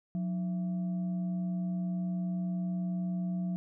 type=tone with frequency modulation; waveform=sine; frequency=180.3 Hz; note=F#3; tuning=45 cents flat; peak=-30 dBFS; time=0.15-3.56 s; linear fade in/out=0 ms; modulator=490 Hz; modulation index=0.24; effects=none